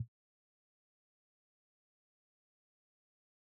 sine tone with exponential decay, 116.54 Hz, A#2, in tune, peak -30 dBFS, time 0-0.08 s, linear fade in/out 5 ms, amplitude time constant 16 ms, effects high-pass 60 Hz 12 dB/octave

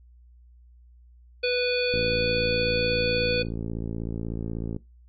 harmonic tone, 493.9 Hz, B4, in tune, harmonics 1 / 3 / 5 / 7 / 9, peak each -24 / -35 / -27 / -35 / -31 dBFS, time 1.43-3.43 s, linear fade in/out 10 ms
click train, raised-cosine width 3 ms, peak -19 dBFS, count 160, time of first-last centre 1.94-4.764 s, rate 56.3 Hz
effects noise-tail reverb RT60 0.2 s tail -19 dB re dry + added 60 Hz sine -50 dBFS peak until 5.08 s

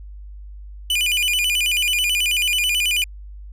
45% pulse tone with vibrato, 2694 Hz, E7, 37 cents sharp, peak -17 dBFS, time 0.9-3.04 s, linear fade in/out 2 ms, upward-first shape square, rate 9.2 Hz, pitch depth 180 cents each way, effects added 50 Hz sine -34 dBFS peak until 3.52 s + resampled to 32000 Hz

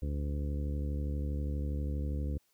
harmonic tone, 72.4 Hz, D2, 24 cents flat, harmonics 1 / 2 / 3 / 4 / 5 / 6 / 7, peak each -32 / -40 / -44 / -44 / -52 / -51 / -49 dBFS, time 0.02-2.38 s, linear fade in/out 5 ms, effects white hiss -73 dBFS RMS until 2.53 s

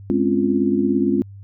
sine chord, Db major seventh, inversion second, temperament just, 207.9 / 259.9 / 277.2 / 346.5 Hz, Ab3 / C4 / Db4 / F4, +2 / -11 / 0 / -14 cents, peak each -21 dBFS, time 0.1-1.22 s, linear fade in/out 0 ms, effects added 99 Hz sine -36 dBFS peak until 1.43 s

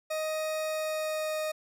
40% pulse tone with pitch glide, 625 to 620.3 Hz, D#5 to D#5, +8 to -5 cents, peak -29 dBFS, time 0.1-1.52 s, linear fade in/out 10 ms, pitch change -13 cents, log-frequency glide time 0.67-1.39 s, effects none

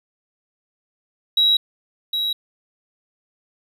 triangle tone with echo, 3865 Hz, B7, 38 cents flat, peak -10 dBFS, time 1.37-1.57 s, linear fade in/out 5 ms, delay 760 ms, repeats 1, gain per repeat -8 dB, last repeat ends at 2.33 s, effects tanh soft clip ceiling -10 dBFS

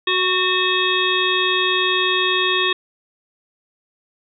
harmonic tone with a mistuned harmonic, 370 Hz, F#4, in tune, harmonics 1 / 3 / 5 / 7 / 9 / 10, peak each -23 / -23 / -23 / -23 / -23 / -23 dBFS, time 0.07-2.73 s, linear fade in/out 5 ms, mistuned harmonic 5, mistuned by -30 cents, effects none

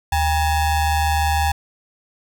square ring-modulated tone, 440 Hz, A4, in tune, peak -14 dBFS, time 0.12-1.52 s, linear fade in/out 5 ms, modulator 363 Hz, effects none

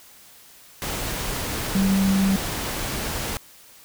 sine tone in noise, 193.6 Hz, G3, 21 cents flat, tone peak -17 dBFS, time 1.75-2.36 s, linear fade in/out 0 ms, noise pink, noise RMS -28 dBFS, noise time 0.82-3.37 s, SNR +8 dB, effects white hiss -49 dBFS RMS until 3.84 s

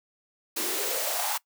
white noise with high-pass filter sweep, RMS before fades -29 dBFS, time 0.56-1.38 s, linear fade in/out 10 ms, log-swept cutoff 300 to 900 Hz, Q 5.5, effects noise-tail reverb RT60 0.1 s tail -21 dB re dry

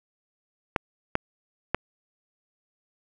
clicks, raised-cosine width 0.5 ms, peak -7 dBFS, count 3, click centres 0.762 / 1.154 / 1.746 s, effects none

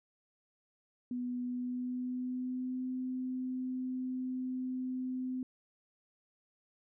sine tone with pitch glide, 246.9 to 255.8 Hz, B3 to C4, 0 to -39 cents, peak -34 dBFS, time 1.11-5.43 s, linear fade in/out 2 ms, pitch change +61 cents, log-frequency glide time 1.43-2.86 s, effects none

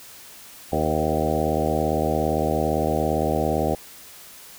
harmonic tone with a mistuned harmonic, 77.6 Hz, D#2, 4 cents flat, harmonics 1 / 2 / 3 / 4 / 5 / 6 / 7 / 8 / 9 / 10, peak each -29 / -29 / -29 / -29 / -29 / -29 / -29 / -29 / -29 / -29 dBFS, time 0.72-3.75 s, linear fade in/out 5 ms, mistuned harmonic 7, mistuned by -27 cents, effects white hiss -44 dBFS RMS until 4.58 s

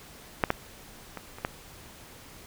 clicks, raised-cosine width 0.5 ms, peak -6 / -8 / -21 / -28 / -12 dBFS, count 5, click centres 0.438 / 0.504 / 1.173 / 1.385 / 1.449 s, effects pink hiss -49 dBFS RMS until 2.46 s

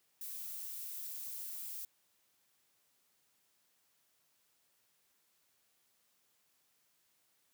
violet noise, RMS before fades -44 dBFS, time 0.21-1.85 s, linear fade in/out 2 ms, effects white hiss -75 dBFS RMS until 7.53 s + high-pass 80 Hz 12 dB/octave

